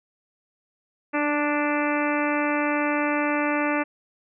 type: harmonic tone with a mistuned harmonic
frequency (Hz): 293.7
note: D4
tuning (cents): 0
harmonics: 1 / 2 / 3 / 4 / 5 / 6 / 7 / 8 / 9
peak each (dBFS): -25 / -28 / -30 / -31 / -32 / -33 / -33 / -34 / -35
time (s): 1.13-3.84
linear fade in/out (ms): 20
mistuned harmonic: 1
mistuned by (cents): +15
effects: none